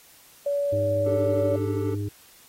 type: tone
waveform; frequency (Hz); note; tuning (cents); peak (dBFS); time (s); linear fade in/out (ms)
sine; 570; C#5; +48; -22; 0.46-1.56; 5
type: harmonic tone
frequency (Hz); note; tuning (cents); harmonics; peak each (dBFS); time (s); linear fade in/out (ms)
102; G#2; -31; 1 / 3 / 4; -27 / -33 / -38; 0.72-2.09; 10
type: chord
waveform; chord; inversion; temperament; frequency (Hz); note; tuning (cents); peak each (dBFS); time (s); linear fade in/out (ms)
triangle; D suspended fourth; none; equal; 293.7 / 392 / 440; D4 / G4 / A4; 0 / 0 / 0; -29 / -29 / -29; 1.06-1.95; 5
effects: white hiss -53 dBFS RMS until 2.48 s + AAC 48 kbps